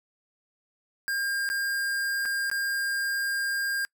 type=tone with dropouts; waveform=square; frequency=1607 Hz; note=G6; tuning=43 cents sharp; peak=-27 dBFS; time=1.08-3.85 s; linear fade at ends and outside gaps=0 ms; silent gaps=1.49-1.5 / 2.253-2.257 / 2.5-2.514 s; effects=noise-tail reverb RT60 0.1 s tail -26 dB re dry